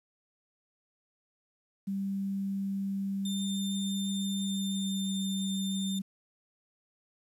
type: tone with pitch glide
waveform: sine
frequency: 196 to 193.08 Hz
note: G3 to G3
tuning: 0 to -26 cents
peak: -30 dBFS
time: 1.87-6.02 s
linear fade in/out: 10 ms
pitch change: -26 cents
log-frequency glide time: 4.34-5.11 s
type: tone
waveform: sawtooth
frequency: 3603 Hz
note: A7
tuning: 40 cents sharp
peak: -34 dBFS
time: 3.25-5.99 s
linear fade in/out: 5 ms
effects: resampled to 32000 Hz + 10-bit